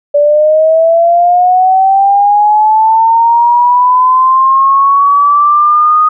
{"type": "linear sweep", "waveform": "sine", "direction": "up", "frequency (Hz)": [577, 1244.5], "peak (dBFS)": -4, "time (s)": [0.14, 6.09], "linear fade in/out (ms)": 10, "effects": []}